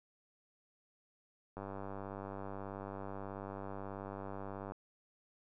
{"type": "click train", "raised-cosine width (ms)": 1, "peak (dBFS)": -30, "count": 311, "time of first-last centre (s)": [1.57, 4.72], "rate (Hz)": 98.4, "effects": []}